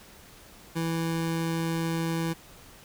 25% pulse tone, 164.81 Hz, E3, in tune, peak -23 dBFS, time 0.75-2.34 s, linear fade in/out 20 ms, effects pink hiss -51 dBFS RMS until 2.84 s

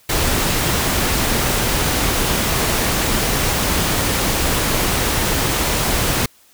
pink noise, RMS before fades -18 dBFS, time 0.09-6.26 s, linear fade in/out 5 ms, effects white hiss -52 dBFS RMS until 6.53 s

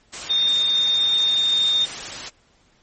sine tone in noise, 3650 Hz, A#7, 37 cents flat, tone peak -16 dBFS, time 0.29-1.86 s, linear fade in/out 20 ms, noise white, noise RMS -31 dBFS, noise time 0.12-2.3 s, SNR +12 dB, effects pink hiss -59 dBFS RMS until 2.82 s + MP3 32 kbps

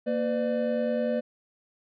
triangle tone cluster, 232.5 / 506 / 596 Hz, A#3 / B4 / D5, -4 / +42 / +25 cents, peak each -27 dBFS, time 0.06-1.21 s, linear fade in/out 20 ms, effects resampled to 11025 Hz

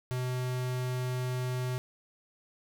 square tone, 126.4 Hz, B2, 41 cents sharp, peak -31 dBFS, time 0.11-1.78 s, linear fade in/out 0 ms, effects none

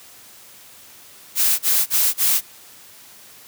blue noise bursts, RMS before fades -17 dBFS, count 4, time 1.35-2.412 s, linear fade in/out 50 ms, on 240 ms, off 34 ms, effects white hiss -45 dBFS RMS until 3.47 s + high-pass 60 Hz 12 dB/octave

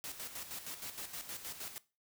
white noise with tremolo, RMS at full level -43 dBFS, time 0.04-1.78 s, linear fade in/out 0 ms, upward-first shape square, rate 6.4 Hz, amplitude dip 60%, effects noise-tail reverb RT60 0.3 s tail -19 dB re dry

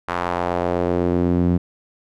sawtooth tone with band-pass filter sweep, 88 Hz, F2, 14 cents sharp, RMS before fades -20 dBFS, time 0.08-1.58 s, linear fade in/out 10 ms, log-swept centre 1200 to 200 Hz, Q 1.5, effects none

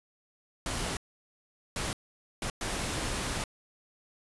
pink noise bursts at uneven times, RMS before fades -33 dBFS, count 4, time 0.66-0.97 / 1.76-1.93 / 2.42-2.5 / 2.61-3.44 s, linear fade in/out 2 ms, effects resampled to 24000 Hz

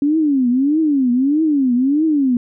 sine tone with vibrato, 278.1 Hz, C#4, 6 cents sharp, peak -12 dBFS, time 0.02-2.37 s, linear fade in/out 2 ms, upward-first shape triangle, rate 1.6 Hz, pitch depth 270 cents each way, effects none

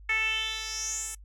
10% pulse tone with band-pass filter sweep, 440 Hz, A4, in tune, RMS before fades -31 dBFS, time 0.09-1.15 s, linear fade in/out 5 ms, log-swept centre 2100 to 9000 Hz, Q 5.4, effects noise-tail reverb RT60 0.1 s tail -26 dB re dry + added 50 Hz sine -46 dBFS peak until 1.24 s

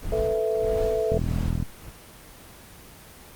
brown noise with tremolo, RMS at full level -30 dBFS, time 0.01-1.91 s, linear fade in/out 20 ms, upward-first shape sine, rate 1.6 Hz, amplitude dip 100%
sine chord, A suspended second, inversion none, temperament just, 440 / 495 / 660 Hz, A4 / B4 / E5, 0 / +4 / +2 cents, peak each -24 / -29 / -27 dBFS, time 0.12-1.18 s, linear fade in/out 5 ms
click train, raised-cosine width 5 ms, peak -14 dBFS, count 22, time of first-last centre 1.12-1.626 s, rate 41.5 Hz
effects pink hiss -46 dBFS RMS until 3.35 s + Opus 24 kbps

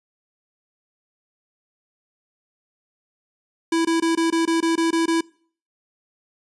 square tone bursts, 330 Hz, E4, 2 cents sharp, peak -18 dBFS, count 10, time 3.72-5.209 s, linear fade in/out 5 ms, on 130 ms, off 21 ms, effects noise-tail reverb RT60 0.5 s tail -24 dB re dry + resampled to 24000 Hz

